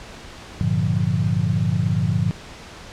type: chord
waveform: sine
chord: G minor seventh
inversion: none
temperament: equal with one note detuned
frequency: 99.77 / 116.54 / 146.83 / 174.61 Hz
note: G2 / Bb2 / D3 / F3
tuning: +31 / 0 / 0 / 0 cents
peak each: -23 dBFS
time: 0.61-2.31 s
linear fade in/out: 0 ms
effects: pink hiss -39 dBFS RMS until 2.92 s + low-pass 6000 Hz 12 dB/octave